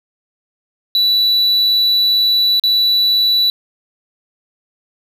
triangle tone with dropouts, 3951 Hz, B7, in tune, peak -9 dBFS, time 0.95-3.5 s, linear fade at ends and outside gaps 1 ms, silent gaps 2.597-2.637 s, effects none

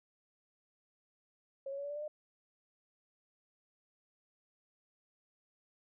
sine tone with pitch steps, 545 / 554.5 / 564.2 / 574.1 / 584.1 / 594.3 / 604.7 Hz, C#5 / C#5 / C#5 / D5 / D5 / D5 / D#5, -29 / 0 / +30 / -39 / -10 / +20 / -50 cents, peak -38 dBFS, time 1.66-2.08 s, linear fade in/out 5 ms, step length 60 ms, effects none

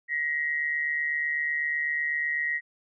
sine tone pair together, 1898 / 2046 Hz, A#6 / C7, +31 / -39 cents, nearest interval minor second, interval 130 cents, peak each -26 / -33 dBFS, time 0.08-2.61 s, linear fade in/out 50 ms, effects none

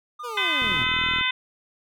triangle tone with pitch glide, 1212 to 1344.8 Hz, D#6 to E6, -46 to +34 cents, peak -31 dBFS, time 0.19-1.21 s, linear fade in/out 10 ms, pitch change +180 cents, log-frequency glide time 0.47-1.1 s
25% pulse linear sweep, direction down, 504 to 98.4 Hz, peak -29 dBFS, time 0.23-0.85 s, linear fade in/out 20 ms
harmonic tone, 509 Hz, C5, 48 cents flat, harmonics 2 / 3 / 4 / 5 / 6 / 7, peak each -31 / -30 / -26 / -28 / -30 / -27 dBFS, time 0.37-1.31 s, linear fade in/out 5 ms
click train, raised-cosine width 3 ms, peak -23 dBFS, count 25, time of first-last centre 0.62-1.211 s, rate 40.6 Hz
effects none

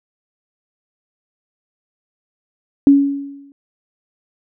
sine tone with exponential decay, 280 Hz, C#4, 18 cents sharp, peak -3 dBFS, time 2.87-3.52 s, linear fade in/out 1 ms, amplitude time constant 140 ms, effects none

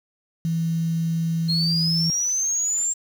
sine tone, 164.81 Hz, E3, in tune, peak -20 dBFS, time 0.45-2.1 s, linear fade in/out 0 ms
sine linear sweep, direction up, 4186 to 7459 Hz, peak -20 dBFS, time 1.48-2.94 s, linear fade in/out 20 ms
effects tanh soft clip ceiling -12 dBFS + 7-bit

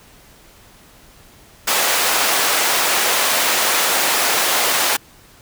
pink high-pass noise, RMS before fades -17 dBFS, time 1.67-4.97 s, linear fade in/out 10 ms, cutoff 640 Hz, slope 12 dB/octave, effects pink hiss -47 dBFS RMS until 5.41 s

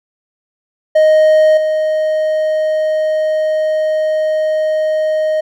triangle tone with level steps, 622.3 Hz, D#5, in tune, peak -4 / -10 dBFS, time 0.95-5.41 s, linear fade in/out 10 ms, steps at 1.57 s, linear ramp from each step 5 ms, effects none

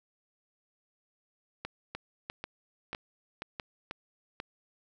two click trains, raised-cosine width 0.3 ms, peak -20 / -21 dBFS, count 4 / 6, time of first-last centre 1.65-3.598 / 1.95-4.401 s, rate 1.54 / 2.04 Hz, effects none

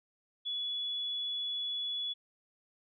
sine tone, 3407 Hz, G#7, 44 cents sharp, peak -33 dBFS, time 0.45-2.14 s, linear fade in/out 20 ms, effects none

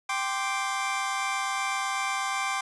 25% pulse chord, G suspended fourth, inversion none, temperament equal, 784 / 1046.5 / 1174.7 Hz, G5 / C6 / D6, 0 / 0 / 0 cents, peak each -28 / -28 / -28 dBFS, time 0.09-2.61 s, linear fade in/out 5 ms, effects resampled to 24000 Hz + 10-bit

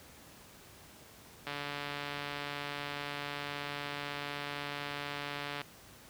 click train, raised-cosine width 0.3 ms, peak -22 dBFS, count 598, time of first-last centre 1.47-5.616 s, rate 144 Hz, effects pink hiss -55 dBFS RMS until 6.09 s + high-pass 60 Hz 12 dB/octave

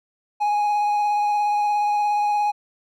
triangle tone with vibrato, 830.6 Hz, G#5, in tune, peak -16 dBFS, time 0.4-2.52 s, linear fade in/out 20 ms, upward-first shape triangle, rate 17 Hz, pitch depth 18 cents each way, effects none

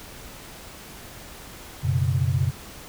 sine chord, F# suspended fourth, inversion none, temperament equal, 92.5 / 123.47 / 138.59 Hz, F#2 / B2 / C#3, 0 / 0 / 0 cents, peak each -24 dBFS, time 1.83-2.51 s, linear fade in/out 20 ms, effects pink hiss -42 dBFS RMS until 2.88 s

